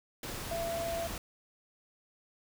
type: tone in noise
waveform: sine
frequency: 672 Hz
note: E5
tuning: 33 cents sharp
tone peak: -33 dBFS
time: 0.51-1.07 s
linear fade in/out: 2 ms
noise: pink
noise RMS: -40 dBFS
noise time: 0.23-1.18 s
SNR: +4 dB
effects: none